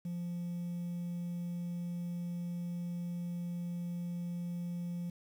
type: tone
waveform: sine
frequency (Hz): 174.2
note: F3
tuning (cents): -4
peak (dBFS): -33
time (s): 0.05-5.1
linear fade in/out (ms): 5
effects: tanh soft clip ceiling -35 dBFS + 10-bit